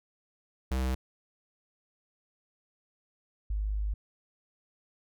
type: tone pair in turn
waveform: square / sine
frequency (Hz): 64.6 / 51.56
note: C2 / G#1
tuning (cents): -21 / -12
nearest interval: major third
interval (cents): 391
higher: first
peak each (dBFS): -28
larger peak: neither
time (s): 0.71-0.95 / 3.5-3.94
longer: second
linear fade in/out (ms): 5
effects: none